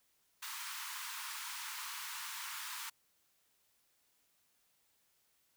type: high-pass noise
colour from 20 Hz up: pink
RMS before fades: -44 dBFS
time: 0.42-2.9 s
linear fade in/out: 10 ms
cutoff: 900 Hz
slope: 96 dB/octave
effects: white hiss -75 dBFS RMS until 5.56 s